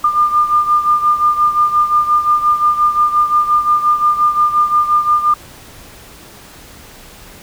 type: beating tone pair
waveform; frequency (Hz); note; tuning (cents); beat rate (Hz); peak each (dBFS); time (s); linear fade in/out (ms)
sine; 1202 / 1207.7; D6 / D6; +40 / +48; 5.7; -11 / -16; 0.04-5.34; 5
effects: pink hiss -38 dBFS RMS until 7.42 s